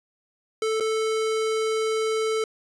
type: tone with dropouts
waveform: square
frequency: 440 Hz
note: A4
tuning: in tune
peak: -23 dBFS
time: 0.62-2.44 s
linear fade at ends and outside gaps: 2 ms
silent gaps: 0.8-0.806 s
effects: resampled to 22050 Hz